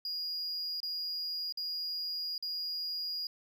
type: tone with dropouts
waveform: triangle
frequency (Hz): 4866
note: D#8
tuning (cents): -39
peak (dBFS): -33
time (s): 0.05-3.27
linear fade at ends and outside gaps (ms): 2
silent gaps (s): 0.803-0.83 / 1.524-1.573 / 2.38-2.425
effects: none